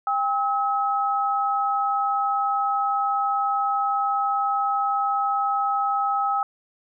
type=tone pair together; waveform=sine; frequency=799 / 1285 Hz; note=G5 / E6; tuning=+33 / -45 cents; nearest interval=minor sixth; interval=822 cents; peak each=-23 dBFS; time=0.07-6.43 s; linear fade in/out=2 ms; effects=none